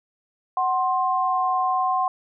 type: tone pair together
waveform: sine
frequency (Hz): 746 / 1055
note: F#5 / C6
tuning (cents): +14 / +14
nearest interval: tritone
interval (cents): 600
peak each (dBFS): -22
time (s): 0.57-2.08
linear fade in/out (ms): 2
effects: none